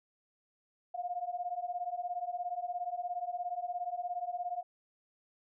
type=beating tone pair; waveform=sine; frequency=701 / 718 Hz; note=F5 / F5; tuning=+6 / +48 cents; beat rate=17 Hz; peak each=-38 / -37 dBFS; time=0.94-4.63 s; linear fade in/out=10 ms; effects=none